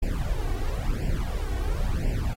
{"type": "noise with flanger", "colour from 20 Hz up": "brown", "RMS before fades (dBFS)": -26, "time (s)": [0.02, 2.34], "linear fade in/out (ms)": 10, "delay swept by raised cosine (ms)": [0.39, 2.69], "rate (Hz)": 0.97, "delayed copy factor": 0.95, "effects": ["AAC 48 kbps"]}